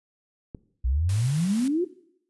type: click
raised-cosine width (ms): 3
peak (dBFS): -24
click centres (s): 0.548
type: exponential sweep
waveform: sine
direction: up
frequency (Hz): 58.27 to 375.9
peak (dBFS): -21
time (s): 0.84-1.85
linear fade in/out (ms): 10
type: noise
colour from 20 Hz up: white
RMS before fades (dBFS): -39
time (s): 1.09-1.68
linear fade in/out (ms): 2
effects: noise-tail reverb RT60 0.7 s tail -18 dB re dry + resampled to 24000 Hz